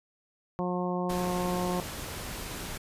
harmonic tone, 179.5 Hz, F3, 48 cents sharp, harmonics 1 / 2 / 3 / 4 / 5 / 6, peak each -31 / -34 / -36 / -37 / -38 / -39 dBFS, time 0.59-1.8 s, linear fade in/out 0 ms
pink noise, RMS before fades -38 dBFS, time 1.09-2.78 s, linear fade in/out 10 ms
effects resampled to 32000 Hz

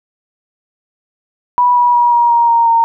sine tone with pitch steps, 980 / 969.9 / 959.8 / 949.9 / 940.1 / 930.4 / 920.7 Hz, B5 / B5 / B5 / A#5 / A#5 / A#5 / A#5, -14 / -32 / -50 / +32 / +14 / -4 / -22 cents, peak -7 dBFS, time 1.58-2.84 s, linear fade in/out 0 ms, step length 180 ms, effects none

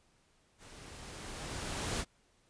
pink noise with level ramp, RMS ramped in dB -54 to -34 dBFS, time 0.58-2.05 s, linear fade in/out 50 ms, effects pink hiss -70 dBFS RMS until 2.49 s + resampled to 22050 Hz

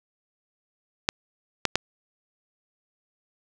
clicks, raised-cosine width 0.2 ms, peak -3 dBFS, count 3, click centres 1.089 / 1.653 / 1.756 s, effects none

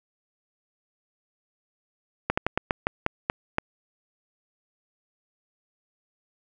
slowing click train, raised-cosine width 0.5 ms, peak -7 dBFS, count 9, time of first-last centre 2.3-3.584 s, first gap 75 ms, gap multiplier 1.21, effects none

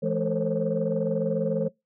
sine tone cluster, 166.3 / 212.9 / 449.8 / 524 / 544 Hz, E3 / G#3 / A4 / C5 / C#5, +16 / +43 / +38 / +2 / -33 cents, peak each -29 dBFS, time 0.02-1.69 s, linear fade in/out 20 ms, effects noise-tail reverb RT60 0.2 s tail -23 dB re dry + tanh soft clip ceiling -14 dBFS

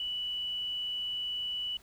sine tone, 2960 Hz, F#7, in tune, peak -32 dBFS, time 0-1.77 s, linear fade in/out 2 ms, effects added 50 Hz sine -62 dBFS peak until 1.82 s + pink hiss -60 dBFS RMS until 1.82 s

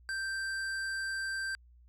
square tone, 1568 Hz, G6, in tune, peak -34 dBFS, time 0.09-1.55 s, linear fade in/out 0 ms, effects added 60 Hz sine -56 dBFS peak until 1.88 s + low-pass 9000 Hz 12 dB/octave

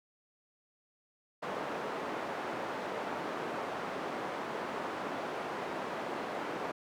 white band-pass noise, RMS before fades -38 dBFS, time 1.42-6.72 s, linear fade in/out 10 ms, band 240 to 1000 Hz, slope 12 dB/octave, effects none

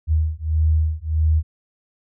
sine beating tone pair, 77.8 / 79.4 Hz, D#2 / D#2, 0 / +36 cents, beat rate 1.6 Hz, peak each -19 dBFS, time 0.07-1.43 s, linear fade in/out 50 ms, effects none

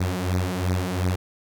sawtooth beating tone pair, 89.7 / 92.5 Hz, F2 / F#2, +47 / 0 cents, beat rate 2.8 Hz, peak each -22 / -21 dBFS, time 0-1.16 s, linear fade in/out 10 ms, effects none

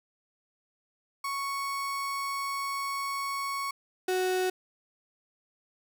35% pulse tone pair in turn, 1108.7 / 370 Hz, C#6 / F#4, 0 / 0 cents, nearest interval octave + perfect fifth, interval 1900 cents, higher first, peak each -29 / -24 dBFS, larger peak second, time 1.24-3.71 / 4.08-4.5 s, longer first, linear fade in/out 5 ms, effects none

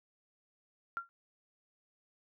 sine tone with exponential decay, 1380 Hz, F6, 21 cents flat, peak -30 dBFS, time 0.97-1.09 s, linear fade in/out 0 ms, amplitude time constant 25 ms, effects none

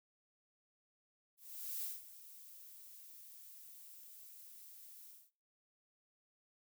violet noise with ADSR envelope, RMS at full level -41 dBFS, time 1.37-5.31 s, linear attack 460 ms, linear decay 180 ms, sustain -15 dB, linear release 220 ms, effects noise-tail reverb RT60 0.4 s tail -22 dB re dry

